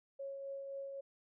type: tone with tremolo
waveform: sine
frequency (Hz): 550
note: C#5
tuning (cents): -14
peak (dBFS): -40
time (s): 0.19-1.01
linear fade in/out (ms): 10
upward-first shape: triangle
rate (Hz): 3.8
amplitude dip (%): 35
effects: none